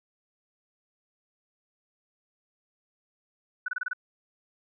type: tone bursts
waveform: sine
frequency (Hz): 1486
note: F#6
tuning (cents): +7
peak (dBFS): -27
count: 6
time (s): 3.66-3.933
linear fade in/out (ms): 5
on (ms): 23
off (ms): 27
effects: none